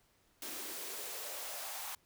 white noise with high-pass filter sweep, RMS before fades -43 dBFS, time 0.42-1.95 s, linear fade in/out 2 ms, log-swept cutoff 270 to 880 Hz, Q 3.1, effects pink hiss -71 dBFS RMS until 2.05 s

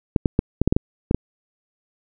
clicks, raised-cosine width 3 ms, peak -3 dBFS, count 9, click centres 0.162 / 0.258 / 0.391 / 0.616 / 0.676 / 0.725 / 0.765 / 1.111 / 1.146 s, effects none

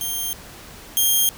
5% pulse tone pair in turn, 3180 / 3210 Hz, G7 / G7, +24 / +40 cents, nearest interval unison, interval 16 cents, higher second, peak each -15 / -7 dBFS, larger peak second, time 0.01-0.33 / 0.97-1.29 s, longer neither, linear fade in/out 0 ms, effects pink hiss -41 dBFS RMS until 1.37 s

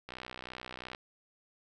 click train, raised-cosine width 0.3 ms, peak -26 dBFS, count 55, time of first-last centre 0.09-0.949 s, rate 62.9 Hz, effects none

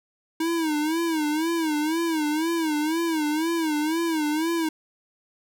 square tone with vibrato, 317 Hz, D#4, 32 cents sharp, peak -23 dBFS, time 0.4-4.69 s, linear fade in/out 5 ms, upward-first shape sine, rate 2 Hz, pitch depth 110 cents each way, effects none

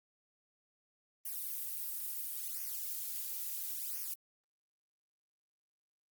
violet noise with flanger, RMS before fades -40 dBFS, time 1.25-4.14 s, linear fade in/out 5 ms, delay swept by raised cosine 0.25 to 3.55 ms, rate 0.73 Hz, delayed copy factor -1, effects Opus 32 kbps

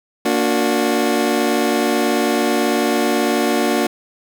25% pulse chord, Bb augmented, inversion none, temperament just, 233.1 / 291.4 / 364.2 Hz, Bb3 / D4 / F#4, 0 / -13 / -27 cents, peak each -16 dBFS, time 0.25-3.87 s, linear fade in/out 5 ms, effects none

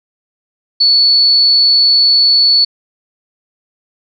sine tone, 4435 Hz, C#8, in tune, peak -6 dBFS, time 0.8-2.65 s, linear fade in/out 10 ms, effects none

